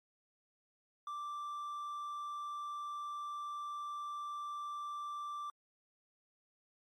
triangle tone, 1174.7 Hz, D6, in tune, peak -38 dBFS, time 1.07-5.5 s, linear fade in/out 2 ms, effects AAC 64 kbps

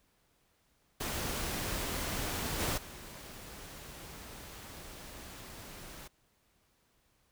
pink noise with level steps, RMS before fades -36 / -33 / -48 dBFS, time 1-6.08 s, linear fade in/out 10 ms, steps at 2.59 / 2.77 s, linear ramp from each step 10 ms, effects pink hiss -72 dBFS RMS until 7.31 s

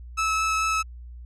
30% pulse tone with vibrato, 1301 Hz, E6, 23 cents flat, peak -19 dBFS, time 0.17-0.83 s, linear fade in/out 20 ms, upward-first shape triangle, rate 4.6 Hz, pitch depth 9 cents each way, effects added 60 Hz sine -38 dBFS peak until 1.25 s + resampled to 22050 Hz

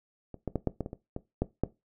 clicks, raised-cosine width 2 ms, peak -28 / -18 / -15 / -13 / -18 / -23 / -25 / -21 / -13 / -12 dBFS, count 10, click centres 0.343 / 0.477 / 0.557 / 0.673 / 0.807 / 0.861 / 0.931 / 1.164 / 1.42 / 1.636 s, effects noise-tail reverb RT60 0.2 s tail -17 dB re dry

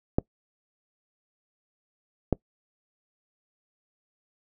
clicks, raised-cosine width 2 ms, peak -8 dBFS, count 2, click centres 0.185 / 2.327 s, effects noise-tail reverb RT60 0.1 s tail -24 dB re dry

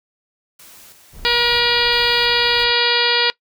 white noise with tremolo, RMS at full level -43 dBFS, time 0.59-2.64 s, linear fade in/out 5 ms, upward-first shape square, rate 1.5 Hz, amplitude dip 45%
brown noise, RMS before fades -38 dBFS, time 1.11-2.73 s, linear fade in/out 50 ms
harmonic tone, 478.1 Hz, A#4, 44 cents sharp, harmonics 1 / 2 / 3 / 4 / 5 / 6 / 7 / 8 / 9 / 10, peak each -23 / -23 / -23 / -23 / -23 / -23 / -23 / -23 / -23 / -23 dBFS, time 1.25-3.3 s, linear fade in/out 0 ms
effects noise-tail reverb RT60 0.1 s tail -21 dB re dry

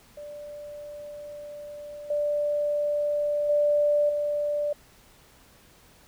sine tone with level steps, 588 Hz, D5, 2 cents sharp, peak -37 / -23 / -19 / -24 dBFS, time 0.17-4.73 s, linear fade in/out 5 ms, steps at 2.1 / 3.49 / 4.09 s, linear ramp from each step 5 ms, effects pink hiss -56 dBFS RMS until 6.07 s

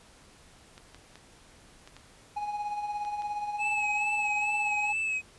clicks, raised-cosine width 0.2 ms, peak -30 dBFS, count 7, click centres 0.779 / 0.946 / 1.156 / 1.875 / 1.966 / 3.05 / 3.221 s
triangle tone with tremolo, 830.6 Hz, G#5, in tune, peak -27 dBFS, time 2.36-4.93 s, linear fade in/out 10 ms, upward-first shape sine, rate 17 Hz, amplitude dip 50%
triangle tone with vibrato, 2585 Hz, E7, 34 cents flat, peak -26 dBFS, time 3.58-5.22 s, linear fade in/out 50 ms, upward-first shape sine, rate 2.3 Hz, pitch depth 37 cents each way
effects pink hiss -56 dBFS RMS until 5.38 s + resampled to 24000 Hz

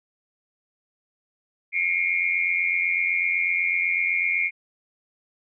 sine tone cluster, 2123 / 2211 / 2390 Hz, C7 / C#7 / D7, +25 / -5 / +30 cents, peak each -25 dBFS, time 1.72-4.51 s, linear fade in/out 50 ms, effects none

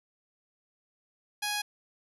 10% pulse tone with low-pass filter, 830.6 Hz, G#5, in tune, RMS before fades -32 dBFS, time 1.42-1.62 s, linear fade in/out 10 ms, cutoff 9700 Hz, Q 2.8, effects none

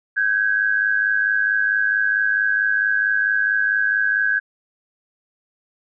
sine tone pair together, 1542 / 1646.5 Hz, G6 / G#6, -29 / -15 cents, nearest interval minor second, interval 114 cents, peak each -19 dBFS, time 0.16-4.4 s, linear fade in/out 20 ms, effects none

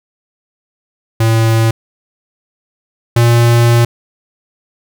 square tone pair in turn, 112.9 / 118.07 Hz, A2 / A#2, +45 / +23 cents, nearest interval minor second, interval 78 cents, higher second, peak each -9 / -7 dBFS, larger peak second, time 1.2-1.71 / 3.16-3.85 s, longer second, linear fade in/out 5 ms, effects none

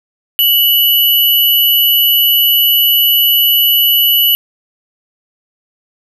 sine tone pair together, 2960 / 11840 Hz, F#7 / F#9, 0 / 0 cents, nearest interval 2 octaves, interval 2400 cents, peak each -10 dBFS, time 0.39-4.35 s, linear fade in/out 0 ms, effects none

